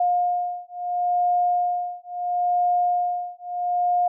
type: beating tone pair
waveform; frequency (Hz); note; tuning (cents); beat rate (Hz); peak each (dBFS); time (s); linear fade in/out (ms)
sine; 711 / 711.74; F5 / F5; +31 / +33; 0.74; -23; 0-4.08; 5
effects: none